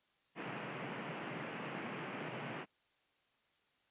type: band-pass noise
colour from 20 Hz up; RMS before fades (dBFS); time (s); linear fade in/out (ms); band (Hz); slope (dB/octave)
pink; -44; 0.35-2.66; 50; 130 to 2900; 48
effects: white hiss -75 dBFS RMS until 3.9 s + resampled to 8000 Hz